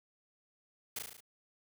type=noise with echo; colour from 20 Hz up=white; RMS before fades=-38 dBFS; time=0.96-0.99 s; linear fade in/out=5 ms; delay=36 ms; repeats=6; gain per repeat=-3 dB; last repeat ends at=1.206 s; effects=none